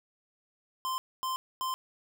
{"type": "tone bursts", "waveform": "square", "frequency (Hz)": 1040, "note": "C6", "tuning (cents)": -11, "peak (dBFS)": -31, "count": 3, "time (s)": [0.85, 1.74], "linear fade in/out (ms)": 0, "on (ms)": 130, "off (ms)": 250, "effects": []}